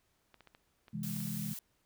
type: clicks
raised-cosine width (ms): 0.3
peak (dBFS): -39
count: 8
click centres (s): 0.343 / 0.407 / 0.473 / 0.549 / 0.882 / 1.165 / 1.204 / 1.27
type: chord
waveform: sine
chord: C augmented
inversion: none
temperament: equal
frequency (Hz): 130.81 / 164.81 / 207.7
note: C3 / E3 / G#3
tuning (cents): 0 / 0 / 0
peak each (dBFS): -43 / -40 / -39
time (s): 0.93-1.54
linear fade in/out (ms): 10
type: noise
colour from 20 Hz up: blue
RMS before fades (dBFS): -44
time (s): 1.03-1.59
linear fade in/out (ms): 2
effects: pink hiss -75 dBFS RMS until 1.85 s